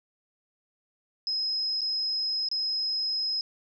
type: tone with dropouts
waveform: sine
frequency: 5110 Hz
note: D#8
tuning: 45 cents sharp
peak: -26 dBFS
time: 1.27-3.41 s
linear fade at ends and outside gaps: 1 ms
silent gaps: 1.809-1.816 / 2.487-2.514 s
effects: none